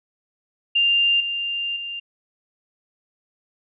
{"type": "tone with level steps", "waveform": "sine", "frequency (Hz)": 2794, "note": "F7", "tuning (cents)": 0, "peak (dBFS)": [-15, -23, -28], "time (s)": [0.75, 2], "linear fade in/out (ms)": 10, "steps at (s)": [1.2, 1.76], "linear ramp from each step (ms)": 5, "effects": []}